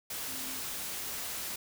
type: tone in noise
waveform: sine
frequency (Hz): 261.6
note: C4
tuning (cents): 0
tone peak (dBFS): -49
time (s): 0.27-0.6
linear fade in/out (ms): 5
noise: white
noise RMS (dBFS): -38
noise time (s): 0.1-1.56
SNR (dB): -14
effects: none